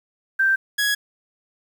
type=tone pair in turn; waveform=sine / sawtooth; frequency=1568 / 1668.5 Hz; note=G6 / G#6; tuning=0 / +8 cents; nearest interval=minor second; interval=108 cents; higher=second; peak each=-15 dBFS; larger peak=neither; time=0.39-0.56 / 0.78-0.95 s; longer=neither; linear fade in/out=10 ms; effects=8-bit